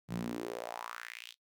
sawtooth tone with high-pass filter sweep, 58.27 Hz, A#1, in tune, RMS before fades -41 dBFS, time 0.08-1.35 s, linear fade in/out 50 ms, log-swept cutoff 140 to 3700 Hz, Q 3.8, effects noise-tail reverb RT60 0.1 s tail -18 dB re dry

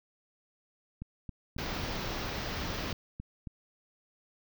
click train, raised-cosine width 5 ms, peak -27 dBFS, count 10, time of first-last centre 1.02-3.472 s, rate 3.67 Hz
pink band-stop noise, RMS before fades -36 dBFS, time 1.58-2.93 s, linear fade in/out 5 ms, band 5900 to 16000 Hz, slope 48 dB/octave
effects none

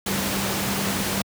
sine tone in noise, 196 Hz, G3, in tune, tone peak -28 dBFS, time 0.06-1.22 s, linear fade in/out 5 ms, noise pink, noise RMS -25 dBFS, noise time 0.06-1.22 s, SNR -6 dB, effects high-pass 100 Hz 12 dB/octave

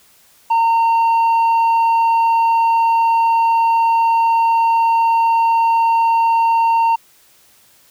sine tone with tanh clipping, 916 Hz, A#5, 31 cents flat, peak -12 dBFS, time 0.5-6.96 s, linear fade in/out 10 ms, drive 4 dB, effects white hiss -51 dBFS RMS until 7.9 s

